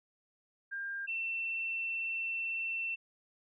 sine tone pair in turn, 1600 / 2691 Hz, G6 / E7, +35 / +35 cents, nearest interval major sixth, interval 900 cents, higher second, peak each -36 / -33 dBFS, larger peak second, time 0.71-1.07 / 1.07-2.96 s, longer second, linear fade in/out 20 ms, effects none

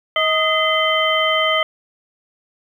sine tone cluster, 633 / 1248 / 2048 / 3096 Hz, D#5 / D#6 / C7 / G7, +30 / +5 / -38 / -22 cents, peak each -20 dBFS, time 0.16-1.63 s, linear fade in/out 2 ms, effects 8-bit

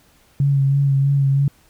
sine tone with vibrato, 138.59 Hz, C#3, in tune, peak -13 dBFS, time 0.4-1.48 s, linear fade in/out 2 ms, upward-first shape sine, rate 3.1 Hz, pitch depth 26 cents each way, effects pink hiss -55 dBFS RMS until 1.69 s

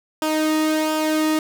sawtooth tone with flanger, 311.1 Hz, D#4, in tune, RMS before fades -20 dBFS, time 0.22-1.39 s, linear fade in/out 2 ms, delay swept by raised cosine 0.48 to 1.34 ms, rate 1.4 Hz, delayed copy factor -0.55, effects none

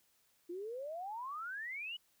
sine exponential sweep, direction up, 335.8 to 3000 Hz, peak -40 dBFS, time 0.49-1.97 s, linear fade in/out 10 ms, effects white hiss -73 dBFS RMS until 2.2 s

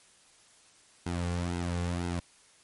sawtooth tone with flanger, 87.31 Hz, F2, in tune, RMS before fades -32 dBFS, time 1.06-2.2 s, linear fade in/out 5 ms, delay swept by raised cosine 1.7 to 3.2 ms, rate 2 Hz, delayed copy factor -0.7, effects white hiss -60 dBFS RMS until 2.63 s + MP3 48 kbps

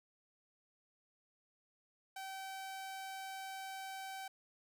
sawtooth tone, 770 Hz, G5, 31 cents flat, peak -40 dBFS, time 2.16-4.28 s, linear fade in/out 5 ms, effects none

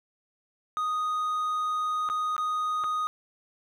triangle tone with dropouts, 1243 Hz, D#6, 2 cents flat, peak -24 dBFS, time 0.77-3.07 s, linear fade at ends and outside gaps 0 ms, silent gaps 2.089-2.099 / 2.365-2.38 / 2.838-2.842 s, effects none

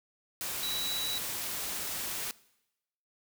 sine tone in noise, 3916 Hz, B7, 15 cents flat, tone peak -33 dBFS, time 0.63-1.18 s, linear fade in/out 0 ms, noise white, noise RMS -36 dBFS, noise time 0.41-2.31 s, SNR 0 dB, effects noise-tail reverb RT60 0.9 s tail -21 dB re dry

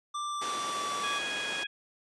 square tone with pitch glide, 1180 to 1153 Hz, D6 to D6, +8 to -32 cents, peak -33 dBFS, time 0.14-1.19 s, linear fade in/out 10 ms, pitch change -40 cents, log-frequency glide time 0.28-0.88 s
pink band-pass noise, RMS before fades -39 dBFS, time 0.41-1.64 s, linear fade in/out 10 ms, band 350 to 9100 Hz, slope 12 dB/octave
harmonic tone, 828 Hz, G#5, 5 cents flat, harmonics 2 / 3 / 4, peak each -37 / -37 / -37 dBFS, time 1.03-1.67 s, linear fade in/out 10 ms
effects resampled to 22050 Hz

